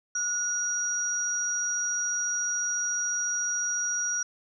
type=tone pair together; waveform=sine; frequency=1436 / 5750 Hz; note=F6 / F8; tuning=+48 / +50 cents; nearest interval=2 octaves; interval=2402 cents; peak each=-32 / -27 dBFS; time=0.15-4.23 s; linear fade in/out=5 ms; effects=none